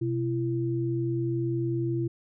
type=tone pair together; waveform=sine; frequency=126.4 / 337.4 Hz; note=B2 / E4; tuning=+41 / +40 cents; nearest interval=octave + perfect fourth; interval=1699 cents; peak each=-28 / -28 dBFS; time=0.01-2.08 s; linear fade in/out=10 ms; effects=none